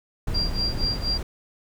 brown noise, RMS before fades -27 dBFS, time 0.27-1.23 s, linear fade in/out 5 ms
sine tone with tremolo, 4754 Hz, D8, 20 cents sharp, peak -22 dBFS, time 0.34-1.18 s, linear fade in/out 10 ms, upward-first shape sine, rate 4.2 Hz, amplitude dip 95%
effects none

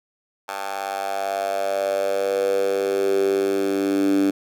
10% pulse tone with high-pass filter sweep, 98 Hz, G2, in tune, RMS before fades -22 dBFS, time 0.48-4.31 s, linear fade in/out 10 ms, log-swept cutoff 900 to 280 Hz, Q 6.4, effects none

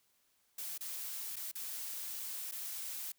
blue noise with dropouts, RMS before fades -42 dBFS, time 0.58-3.12 s, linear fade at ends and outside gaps 5 ms, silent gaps 0.779-0.807 / 1.359-1.365 / 1.515-1.553 / 2.513-2.52 s, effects white hiss -74 dBFS RMS until 3.18 s

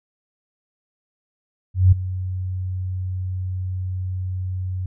sine tone with ADSR envelope, 92.5 Hz, F#2, in tune, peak -7 dBFS, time 1.74-4.86 s, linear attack 180 ms, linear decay 11 ms, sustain -16 dB, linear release 3 ms, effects none

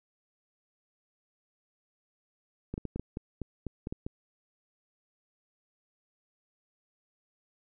clicks, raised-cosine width 3 ms, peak -22 dBFS, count 11, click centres 2.74 / 2.779 / 2.853 / 2.96 / 2.996 / 3.171 / 3.417 / 3.667 / 3.871 / 3.925 / 4.065 s, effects none

